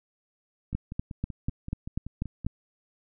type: two click trains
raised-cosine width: 5 ms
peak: -16 / -24 dBFS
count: 8 / 10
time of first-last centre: 0.75-2.466 / 0.73-2.448 s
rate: 4.08 / 5.24 Hz
effects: none